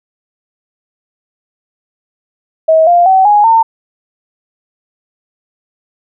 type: tone with pitch steps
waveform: sine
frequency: 640 / 697.9 / 761.1 / 830 / 905.1 Hz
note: D#5 / F5 / F#5 / G#5 / A5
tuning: +49 / -1 / +49 / -1 / +49 cents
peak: -4 dBFS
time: 2.68-3.63 s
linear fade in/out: 10 ms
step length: 190 ms
effects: none